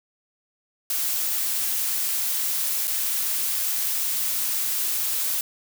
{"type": "noise with dropouts", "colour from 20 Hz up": "blue", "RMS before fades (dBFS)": -25, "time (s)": [0.9, 5.41], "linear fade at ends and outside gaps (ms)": 2, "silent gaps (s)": [2.873, 2.877], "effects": []}